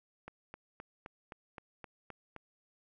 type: click train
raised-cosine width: 0.5 ms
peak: -30 dBFS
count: 9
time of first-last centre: 0.28-2.363 s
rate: 3.84 Hz
effects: none